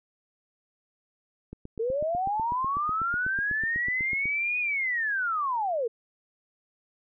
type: click train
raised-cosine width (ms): 3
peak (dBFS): -26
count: 23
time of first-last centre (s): 1.53-4.256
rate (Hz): 8.07
type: linear two-way sweep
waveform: sine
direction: up then down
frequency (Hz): 434.2 to 2489 to 434.2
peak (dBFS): -25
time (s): 1.79-5.88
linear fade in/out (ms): 10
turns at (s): 4.59
effects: none